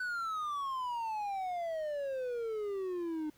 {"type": "exponential sweep", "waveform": "triangle", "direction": "down", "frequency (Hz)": [1511, 301.1], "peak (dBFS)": -32, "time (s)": [0, 3.3], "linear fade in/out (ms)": 5, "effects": ["pink hiss -66 dBFS RMS until 3.37 s"]}